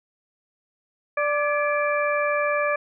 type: harmonic tone with a mistuned harmonic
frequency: 587.3 Hz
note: D5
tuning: in tune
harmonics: 1 / 2 / 3 / 4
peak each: -23 / -26 / -28 / -29 dBFS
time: 1.17-2.76 s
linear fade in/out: 5 ms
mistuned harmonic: 3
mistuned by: -55 cents
effects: none